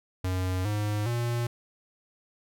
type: tone with pitch steps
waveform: square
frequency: 92.3 / 104.81 / 119.01 Hz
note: F#2 / G#2 / A#2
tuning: -4 / +16 / +36 cents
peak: -27 dBFS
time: 0.24-1.47 s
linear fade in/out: 5 ms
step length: 410 ms
effects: none